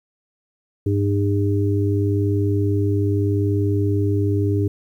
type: harmonic tone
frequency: 100.8 Hz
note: G2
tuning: 49 cents sharp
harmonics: 1 / 3 / 4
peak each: -18 / -23 / -24 dBFS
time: 0.86-4.68 s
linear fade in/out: 5 ms
effects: 9-bit